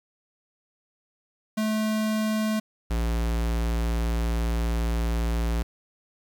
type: tone pair in turn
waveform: square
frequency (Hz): 216.5 / 57.34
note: A3 / A#1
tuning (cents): -28 / -28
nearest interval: octave + major seventh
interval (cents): 2300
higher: first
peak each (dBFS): -24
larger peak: neither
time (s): 1.57-2.6 / 2.9-5.63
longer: second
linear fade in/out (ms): 10
effects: 9-bit